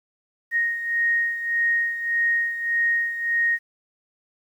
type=beating tone pair; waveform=sine; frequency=1864.7 / 1866.4 Hz; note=A#6 / A#6; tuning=0 / +2 cents; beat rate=1.7 Hz; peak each=-21 / -27 dBFS; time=0.51-3.59 s; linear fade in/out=50 ms; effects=9-bit